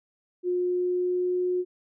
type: tone with pitch glide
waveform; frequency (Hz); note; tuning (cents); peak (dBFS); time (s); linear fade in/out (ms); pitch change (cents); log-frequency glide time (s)
sine; 358.5 to 361.6; F4 to F#4; +45 to -40; -23; 0.43-1.65; 50; +15; 0.57-1.42
effects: none